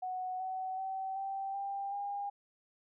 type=tone with pitch steps; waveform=sine; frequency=740 / 752.9 / 766.1 / 779.5 / 793.1 / 807 Hz; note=F#5 / F#5 / G5 / G5 / G5 / G#5; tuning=0 / +30 / -40 / -10 / +20 / -50 cents; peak=-35 dBFS; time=0.02-2.3 s; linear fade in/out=10 ms; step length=380 ms; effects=none